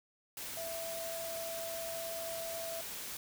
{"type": "tone in noise", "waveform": "sine", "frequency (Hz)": 663, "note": "E5", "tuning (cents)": 10, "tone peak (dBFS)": -40, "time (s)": [0.57, 2.81], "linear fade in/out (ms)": 2, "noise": "white", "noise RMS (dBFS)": -43, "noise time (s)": [0.37, 3.17], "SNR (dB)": 0, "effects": []}